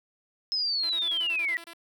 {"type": "linear sweep", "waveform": "sine", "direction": "down", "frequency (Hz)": [5190, 1900], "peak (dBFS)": -25, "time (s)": [0.52, 1.57], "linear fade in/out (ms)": 0}
{"type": "tone bursts", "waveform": "5% pulse", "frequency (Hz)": 336.4, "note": "E4", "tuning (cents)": 35, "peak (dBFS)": -31, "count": 10, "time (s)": [0.83, 1.735], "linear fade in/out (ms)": 5, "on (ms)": 68, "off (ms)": 25}
{"effects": []}